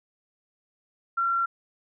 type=tone; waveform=sine; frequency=1367 Hz; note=F6; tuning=37 cents flat; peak=-22 dBFS; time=1.17-1.46 s; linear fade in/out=10 ms; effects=none